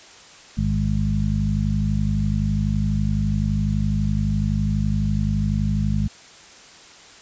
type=harmonic tone with a mistuned harmonic; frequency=51.91 Hz; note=G#1; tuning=in tune; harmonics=1 / 2 / 3 / 4; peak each=-24 / -24 / -24 / -24 dBFS; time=0.57-6.08 s; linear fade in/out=10 ms; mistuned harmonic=1; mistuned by=+91 cents; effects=white hiss -45 dBFS RMS until 7.21 s + resampled to 16000 Hz